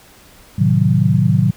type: chord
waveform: sine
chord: A diminished seventh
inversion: none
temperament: equal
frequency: 110 / 130.81 / 155.56 / 185 Hz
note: A2 / C3 / Eb3 / Gb3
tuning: 0 / 0 / 0 / 0 cents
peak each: -16 dBFS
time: 0.58-1.51 s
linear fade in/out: 10 ms
effects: pink hiss -45 dBFS RMS until 1.56 s